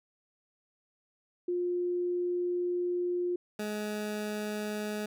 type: tone pair in turn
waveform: sine / 20% pulse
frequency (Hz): 354.4 / 210.7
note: F4 / G#3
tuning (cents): +25 / +25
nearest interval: major sixth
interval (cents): 900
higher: first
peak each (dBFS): -28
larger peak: neither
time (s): 1.48-3.36 / 3.59-5.06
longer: first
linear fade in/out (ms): 5
effects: none